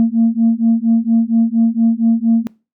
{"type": "beating tone pair", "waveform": "sine", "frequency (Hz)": [226.3, 230.6], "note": ["A3", "A#3"], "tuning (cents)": [49, -19], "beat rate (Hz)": 4.3, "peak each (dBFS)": -12, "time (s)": [0, 2.47], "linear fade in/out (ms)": 0, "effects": ["noise-tail reverb RT60 0.3 s tail -22 dB re dry", "tanh soft clip ceiling -5 dBFS"]}